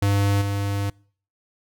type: tone with level steps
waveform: square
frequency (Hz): 100.3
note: G2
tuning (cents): +40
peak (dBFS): -18 / -23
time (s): 0.02-0.9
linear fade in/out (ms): 5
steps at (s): 0.41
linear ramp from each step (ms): 10
effects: noise-tail reverb RT60 0.5 s tail -26 dB re dry